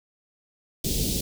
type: band-stop noise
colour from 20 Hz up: pink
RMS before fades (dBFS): -26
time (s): 0.84-1.21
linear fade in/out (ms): 5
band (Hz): 440 to 3500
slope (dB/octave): 24
effects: none